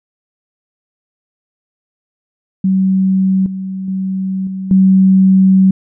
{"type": "tone with level steps", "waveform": "sine", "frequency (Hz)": 190, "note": "F#3", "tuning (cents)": 46, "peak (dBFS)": [-9, -19, -15, -19, -5], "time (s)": [2.64, 5.71], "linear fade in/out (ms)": 5, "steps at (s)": [3.46, 3.88, 4.47, 4.71], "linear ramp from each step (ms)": 2, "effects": []}